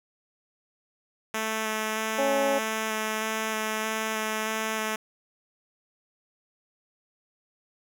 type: tone with vibrato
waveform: 5% pulse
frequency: 218.6 Hz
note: A3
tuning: 11 cents flat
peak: -16 dBFS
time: 1.34-4.96 s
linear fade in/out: 5 ms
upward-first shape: square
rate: 1.6 Hz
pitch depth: 9 cents each way
type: harmonic tone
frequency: 276.5 Hz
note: C#4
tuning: 4 cents flat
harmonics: 1 / 2 / 3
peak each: -33 / -24 / -30 dBFS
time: 2.18-2.59 s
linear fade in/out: 10 ms
effects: none